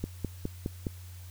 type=click train; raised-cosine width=3 ms; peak=-18 dBFS; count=5; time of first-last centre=0.04-0.868 s; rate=4.83 Hz; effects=added 90 Hz sine -43 dBFS peak until 1.3 s + white hiss -55 dBFS RMS until 1.3 s